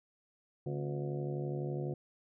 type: harmonic tone with a mistuned harmonic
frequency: 72 Hz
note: D2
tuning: 34 cents flat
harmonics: 2 / 3 / 4 / 5 / 6 / 7 / 8 / 9 / 10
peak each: -36 / -48 / -49 / -40 / -51 / -45 / -52 / -54 / -52 dBFS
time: 0.66-1.94 s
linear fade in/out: 5 ms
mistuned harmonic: 4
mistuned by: -120 cents
effects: none